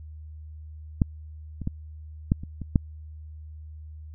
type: clicks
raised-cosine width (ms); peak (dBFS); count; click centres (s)
5; -7 / -21 / -14 / -7 / -24 / -21 / -6; 7; 1.018 / 1.617 / 1.674 / 2.319 / 2.435 / 2.617 / 2.758
effects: added 77 Hz sine -39 dBFS peak until 4.14 s